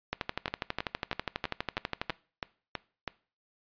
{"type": "two click trains", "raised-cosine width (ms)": 0.3, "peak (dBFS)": [-14, -16], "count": [25, 9], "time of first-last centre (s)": [[0.13, 2.097], [0.48, 3.077]], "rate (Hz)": [12.2, 3.08], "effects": ["noise-tail reverb RT60 0.4 s tail -21 dB re dry", "resampled to 11025 Hz"]}